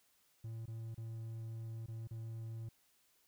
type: tone with dropouts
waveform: triangle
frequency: 113 Hz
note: A2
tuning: 47 cents sharp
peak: -40 dBFS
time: 0.44-2.69 s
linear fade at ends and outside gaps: 5 ms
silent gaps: 0.658-0.678 / 0.946-0.977 / 1.862-1.882 / 2.074-2.109 s
effects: white hiss -73 dBFS RMS until 3.27 s